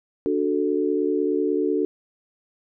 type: chord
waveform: sine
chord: D major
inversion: none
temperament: equal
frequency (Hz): 293.7 / 370 / 440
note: D4 / F#4 / A4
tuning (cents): 0 / 0 / 0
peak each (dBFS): -24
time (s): 0.26-1.85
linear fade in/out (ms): 0
effects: none